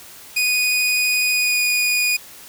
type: tone with pitch glide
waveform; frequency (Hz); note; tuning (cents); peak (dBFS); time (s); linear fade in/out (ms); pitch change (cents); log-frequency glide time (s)
sawtooth; 2478 to 2461; D#7 to D#7; -8 to -20; -13; 0.36-2.17; 10; -12; 1.33-1.6
effects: white hiss -41 dBFS RMS until 2.48 s